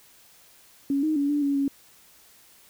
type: tone with pitch steps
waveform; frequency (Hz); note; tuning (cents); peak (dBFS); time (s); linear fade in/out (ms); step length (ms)
sine; 278.5 / 311.1 / 283.4 / 292.1 / 281.5 / 277.6; C#4 / D#4 / C#4 / D4 / C#4 / C#4; +8 / 0 / +38 / -9 / +27 / +3; -21; 0.9-1.68; 2; 130
effects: white hiss -55 dBFS RMS until 2.69 s